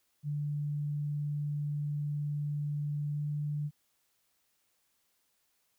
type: tone with pitch glide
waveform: sine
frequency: 146.83 to 147.77 Hz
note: D3 to D3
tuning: 0 to +11 cents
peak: -31 dBFS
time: 0.23-3.71 s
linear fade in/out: 50 ms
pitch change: +11 cents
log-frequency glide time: 3.13-3.2 s
effects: white hiss -75 dBFS RMS until 5.78 s